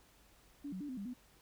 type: tone with pitch steps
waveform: sine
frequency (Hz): 285.4 / 186.8 / 291.2 / 256.3 / 199.7 / 248.2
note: D4 / F#3 / D4 / C4 / G3 / B3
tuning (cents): -49 / +17 / -15 / -36 / +32 / +9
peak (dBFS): -40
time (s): 0.64-1.138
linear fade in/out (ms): 10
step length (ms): 83
effects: added 50 Hz sine -70 dBFS peak until 1.41 s + pink hiss -66 dBFS RMS until 1.41 s